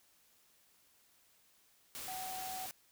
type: tone in noise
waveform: sine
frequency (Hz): 750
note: F#5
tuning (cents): +23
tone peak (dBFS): -42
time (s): 2.08-2.66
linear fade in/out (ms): 0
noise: white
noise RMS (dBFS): -45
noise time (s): 1.95-2.71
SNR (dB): 0
effects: white hiss -69 dBFS RMS until 2.91 s